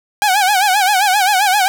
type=tone with vibrato; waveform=sawtooth; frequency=788 Hz; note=G5; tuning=9 cents sharp; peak=-7 dBFS; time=0.22-1.68 s; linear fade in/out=0 ms; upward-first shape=sine; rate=7.6 Hz; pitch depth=130 cents each way; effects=none